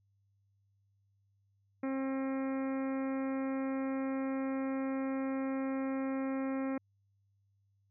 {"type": "harmonic tone", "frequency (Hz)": 267.5, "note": "C4", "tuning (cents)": 38, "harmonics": [1, 2, 3, 4, 5, 6, 7, 8, 9], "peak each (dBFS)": [-33, -40, -48, -49, -50, -55, -53, -54, -57], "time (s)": [1.83, 6.78], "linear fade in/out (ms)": 5, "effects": ["added 99 Hz sine -70 dBFS peak until 7.9 s"]}